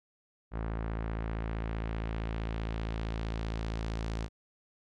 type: tone with low-pass filter sweep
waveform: sawtooth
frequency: 55.3 Hz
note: A1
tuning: 9 cents sharp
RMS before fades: -35 dBFS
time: 0.51-4.29 s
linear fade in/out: 50 ms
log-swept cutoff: 1500 to 6000 Hz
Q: 1.1
effects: none